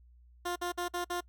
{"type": "tone bursts", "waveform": "15% pulse", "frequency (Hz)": 352.3, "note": "F4", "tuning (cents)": 15, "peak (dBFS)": -26, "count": 5, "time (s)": [0.45, 1.208], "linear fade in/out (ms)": 10, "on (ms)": 110, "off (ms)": 52, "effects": ["noise-tail reverb RT60 0.1 s tail -25 dB re dry", "added 60 Hz sine -56 dBFS peak until 1.28 s"]}